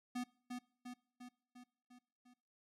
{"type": "tone with echo", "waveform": "square", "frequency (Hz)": 246.9, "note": "B3", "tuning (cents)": 0, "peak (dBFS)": -39, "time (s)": [0.15, 0.24], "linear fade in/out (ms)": 10, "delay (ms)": 350, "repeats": 6, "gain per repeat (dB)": -4, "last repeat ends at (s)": 2.34, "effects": ["noise-tail reverb RT60 0.6 s tail -23 dB re dry", "low-pass 11000 Hz 12 dB/octave"]}